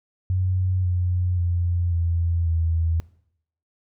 sine tone with pitch steps, 92.5 / 89.81 / 87.21 / 84.68 / 82.22 Hz, F#2 / F2 / F2 / E2 / E2, 0 / +49 / -2 / +47 / -4 cents, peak -19 dBFS, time 0.3-3 s, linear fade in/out 0 ms, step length 540 ms, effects noise-tail reverb RT60 0.7 s tail -21 dB re dry

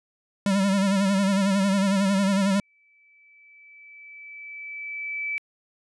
square tone with vibrato, 196 Hz, G3, in tune, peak -20 dBFS, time 0.46-2.6 s, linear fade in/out 2 ms, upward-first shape sine, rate 11 Hz, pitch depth 61 cents each way
sine tone with exponential growth, 2309 Hz, D7, 30 cents flat, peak -25 dBFS, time 2.34-5.38 s, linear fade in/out 0 ms, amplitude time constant 660 ms
effects resampled to 24000 Hz

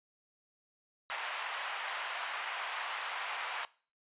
pink band-pass noise, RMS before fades -39 dBFS, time 1.1-3.65 s, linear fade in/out 0 ms, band 800 to 3200 Hz, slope 24 dB/octave, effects noise-tail reverb RT60 0.4 s tail -21 dB re dry + resampled to 8000 Hz

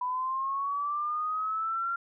sine linear sweep, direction up, 987.8 to 1383 Hz, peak -28 dBFS, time 0.01-1.96 s, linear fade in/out 5 ms, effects none

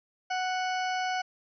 harmonic tone, 740 Hz, F#5, in tune, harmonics 1 / 2 / 3 / 4 / 6 / 7 / 8, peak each -29 / -35 / -39 / -41 / -45 / -46 / -47 dBFS, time 0.3-1.22 s, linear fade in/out 10 ms, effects none

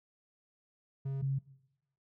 triangle / sine tone pair in turn, 136 / 136 Hz, C#3 / C#3, -33 / -33 cents, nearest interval unison, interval 0 cents, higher neither, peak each -31 / -29 dBFS, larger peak second, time 1.05-1.22 / 1.22-1.39 s, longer neither, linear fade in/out 10 ms, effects noise-tail reverb RT60 0.9 s tail -20 dB re dry

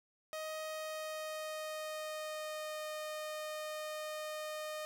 sawtooth tone with pitch glide, 626 to 614.5 Hz, D#5 to D#5, +10 to -22 cents, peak -36 dBFS, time 0.33-4.85 s, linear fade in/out 0 ms, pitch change -32 cents, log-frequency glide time 0.63-2.87 s, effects none

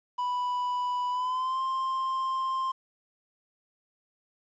triangle tone with pitch glide, 987.8 to 1052.6 Hz, B5 to C6, 0 to +10 cents, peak -25 dBFS, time 0.18-2.72 s, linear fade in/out 10 ms, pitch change +110 cents, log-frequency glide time 1.1-1.6 s, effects resampled to 16000 Hz + 10-bit

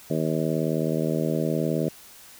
harmonic tone, 79.2 Hz, D#2, 31 cents sharp, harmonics 2 / 3 / 4 / 5 / 6 / 7 / 8, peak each -27 / -29 / -30 / -31 / -32 / -32 / -33 dBFS, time 0.1-1.89 s, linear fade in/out 5 ms, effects white hiss -48 dBFS RMS until 2.39 s

